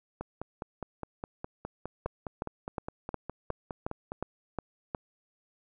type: two click trains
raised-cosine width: 1 ms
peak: -18 / -22 dBFS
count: 9 / 20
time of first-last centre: 2.06-4.948 / 0.21-4.119 s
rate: 2.77 / 4.86 Hz
effects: none